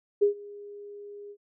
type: tone with ADSR envelope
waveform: sine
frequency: 409 Hz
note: G#4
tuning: 26 cents flat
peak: -16 dBFS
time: 0.21-1.37 s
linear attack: 17 ms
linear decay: 110 ms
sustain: -24 dB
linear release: 63 ms
effects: none